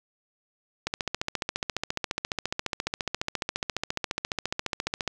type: click train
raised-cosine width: 0.2 ms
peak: -10 dBFS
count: 62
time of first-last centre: 0.87-5.077 s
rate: 14.5 Hz
effects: none